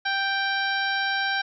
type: harmonic tone with a mistuned harmonic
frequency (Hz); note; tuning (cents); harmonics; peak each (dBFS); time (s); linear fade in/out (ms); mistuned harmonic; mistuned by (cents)
784; G5; 0; 1 / 2 / 3 / 4 / 5 / 6 / 7; -29 / -25 / -35 / -35 / -33 / -39 / -37; 0.05-1.42; 10; 7; +17
effects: none